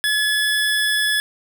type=tone; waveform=25% pulse; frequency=1709 Hz; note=G#6; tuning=49 cents sharp; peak=-13 dBFS; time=0.04-1.2 s; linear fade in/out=0 ms; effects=none